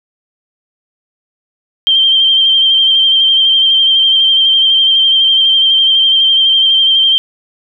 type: tone with vibrato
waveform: sine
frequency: 3153 Hz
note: G7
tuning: 9 cents sharp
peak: -6 dBFS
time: 1.87-7.18 s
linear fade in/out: 0 ms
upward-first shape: triangle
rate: 12 Hz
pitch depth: 33 cents each way
effects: none